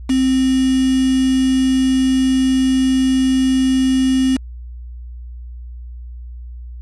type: tone with quantisation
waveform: sine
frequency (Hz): 261.6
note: C4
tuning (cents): 0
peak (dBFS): -12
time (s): 0.09-4.37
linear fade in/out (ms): 10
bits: 4
effects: added 60 Hz sine -29 dBFS peak until 6.81 s + resampled to 24000 Hz